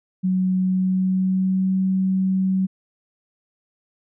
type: tone with pitch glide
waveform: sine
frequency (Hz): 185.7 to 189.06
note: F#3 to F#3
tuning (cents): +7 to +38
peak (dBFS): -17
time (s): 0.23-2.67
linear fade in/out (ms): 20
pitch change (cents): +31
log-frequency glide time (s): 0.58-1.77
effects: none